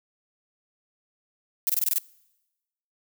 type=noise bursts; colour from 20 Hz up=violet; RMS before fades=-23 dBFS; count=7; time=1.67-1.983 s; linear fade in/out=0 ms; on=25 ms; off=23 ms; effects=noise-tail reverb RT60 1.0 s tail -24 dB re dry